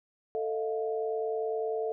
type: tone cluster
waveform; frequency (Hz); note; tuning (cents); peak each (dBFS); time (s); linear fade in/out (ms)
sine; 443.8 / 634 / 704; A4 / D#5 / F5; +15 / +32 / +14; -30 / -37 / -37; 0.35-1.92; 0
effects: none